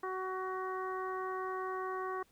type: harmonic tone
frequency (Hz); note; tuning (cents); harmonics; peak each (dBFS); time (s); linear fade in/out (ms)
374.6; F#4; +21; 1 / 2 / 3 / 4 / 5; -39 / -44 / -39 / -48 / -49; 0.03-2.23; 5
effects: pink hiss -69 dBFS RMS until 2.31 s